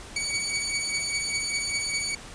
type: beating tone pair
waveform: 15% pulse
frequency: 2256 / 2261 Hz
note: C#7 / C#7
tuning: +30 / +34 cents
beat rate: 5 Hz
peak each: -25 / -21 dBFS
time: 0.16-2.15 s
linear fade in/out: 5 ms
effects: pink hiss -43 dBFS RMS until 2.34 s + resampled to 22050 Hz